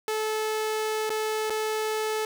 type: tone with dropouts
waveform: sawtooth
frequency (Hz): 433.9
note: A4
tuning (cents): -24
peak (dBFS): -22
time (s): 0.08-2.25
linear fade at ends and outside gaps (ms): 1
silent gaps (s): 1.094-1.102 / 1.498-1.504
effects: none